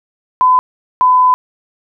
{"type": "tone pair in turn", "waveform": "sine", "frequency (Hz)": [1011, 1006.9], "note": ["B5", "B5"], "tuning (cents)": [40, 33], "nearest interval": "unison", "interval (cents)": 7, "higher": "first", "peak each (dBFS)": -6, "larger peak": "neither", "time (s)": [[0.41, 0.59], [1.01, 1.34]], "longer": "second", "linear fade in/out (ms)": 0, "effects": []}